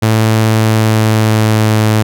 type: tone with pitch glide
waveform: sawtooth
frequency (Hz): 110.4 to 108.44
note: A2 to A2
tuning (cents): +6 to -25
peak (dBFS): -4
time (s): 0.02-2.03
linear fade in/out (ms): 10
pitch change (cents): -31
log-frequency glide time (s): 0.54-1.91
effects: none